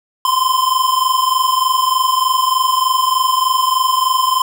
square tone pair together, 1023.2 / 1046.5 Hz, C6 / C6, -39 / 0 cents, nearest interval unison, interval 39 cents, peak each -16 dBFS, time 0.25-4.42 s, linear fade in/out 2 ms, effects 7-bit

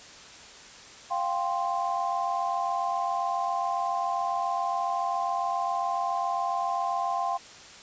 sine chord, F suspended second, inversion none, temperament just, 698.5 / 785.8 / 1047.7 Hz, F5 / G5 / C6, 0 / +4 / +2 cents, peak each -30 dBFS, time 1.1-7.38 s, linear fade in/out 20 ms, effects white hiss -47 dBFS RMS until 7.82 s + resampled to 16000 Hz

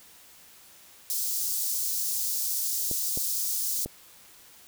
white high-pass noise, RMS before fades -29 dBFS, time 1.1-3.85 s, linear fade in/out 0 ms, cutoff 4900 Hz, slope 24 dB/octave
clicks, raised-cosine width 2 ms, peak -22 dBFS, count 3, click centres 2.913 / 3.174 / 3.86 s
effects white hiss -53 dBFS RMS until 4.67 s

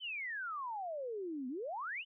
sine exponential two-way sweep, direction down then up, 3136 to 243.8 to 3136 Hz, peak -38 dBFS, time 0-2.05 s, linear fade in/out 50 ms, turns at 1.48 s, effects none

